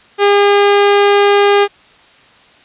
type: tone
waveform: sawtooth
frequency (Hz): 405.3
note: G#4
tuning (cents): -42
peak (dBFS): -3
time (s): 0.18-1.68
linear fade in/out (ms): 50
effects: white hiss -45 dBFS RMS until 2.64 s + resampled to 8000 Hz